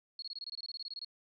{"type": "tone bursts", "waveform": "sine", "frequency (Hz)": 4321, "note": "C#8", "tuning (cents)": -45, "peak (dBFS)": -39, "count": 16, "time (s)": [0.19, 1.047], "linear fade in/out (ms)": 2, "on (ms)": 32, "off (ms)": 23, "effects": []}